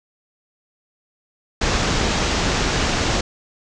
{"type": "low-pass noise", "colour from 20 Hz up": "pink", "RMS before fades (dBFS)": -20, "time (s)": [1.61, 3.21], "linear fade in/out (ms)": 5, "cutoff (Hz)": 7100, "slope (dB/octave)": 48, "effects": []}